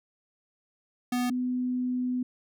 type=tone pair in turn; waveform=square / sine; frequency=246.9 / 250.6 Hz; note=B3 / B3; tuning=0 / +25 cents; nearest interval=unison; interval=25 cents; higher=second; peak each=-26 dBFS; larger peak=neither; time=1.12-1.3 / 1.3-2.23 s; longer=second; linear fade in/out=5 ms; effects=none